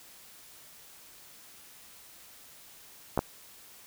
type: clicks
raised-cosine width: 1 ms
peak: -12 dBFS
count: 2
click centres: 3.176 / 3.191 s
effects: white hiss -53 dBFS RMS until 3.86 s